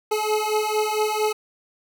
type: beating tone pair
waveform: 25% pulse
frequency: 425.6 / 430 Hz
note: G#4 / A4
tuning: +42 / -40 cents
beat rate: 4.4 Hz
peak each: -20 dBFS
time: 0.11-1.33 s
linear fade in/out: 10 ms
effects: none